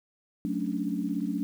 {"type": "chord", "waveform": "sine", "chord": "D major seventh", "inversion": "first", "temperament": "equal", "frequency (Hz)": [185, 220, 277.2, 293.7], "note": ["F#3", "A3", "C#4", "D4"], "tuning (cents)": [0, 0, 0, 0], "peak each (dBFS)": -33, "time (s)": [0.45, 1.43], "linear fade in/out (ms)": 0, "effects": ["9-bit"]}